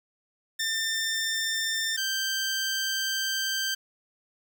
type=tone pair in turn; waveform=15% pulse; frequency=1795 / 1566.2 Hz; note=A6 / G6; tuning=+34 / -2 cents; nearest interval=major second; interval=236 cents; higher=first; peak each=-20 dBFS; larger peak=neither; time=0.59-1.97 / 1.97-3.75 s; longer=second; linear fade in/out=10 ms; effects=none